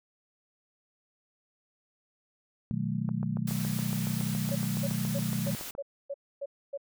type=chord; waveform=sine; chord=B dominant seventh; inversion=none; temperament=equal with one note detuned; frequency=123.47 / 155.56 / 185 / 217.2 Hz; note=B2 / D#3 / F#3 / A3; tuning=0 / 0 / 0 / -22 cents; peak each=-34 dBFS; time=2.71-5.55 s; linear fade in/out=0 ms
type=click train; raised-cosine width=1 ms; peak=-27 dBFS; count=20; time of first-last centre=3.09-5.751 s; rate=7.14 Hz
type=noise; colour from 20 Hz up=white; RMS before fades=-40 dBFS; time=3.47-5.71 s; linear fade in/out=5 ms
type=tone bursts; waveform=sine; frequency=560 Hz; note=C#5; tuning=18 cents sharp; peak=-32 dBFS; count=8; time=4.51-6.776 s; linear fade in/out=10 ms; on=47 ms; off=270 ms
effects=none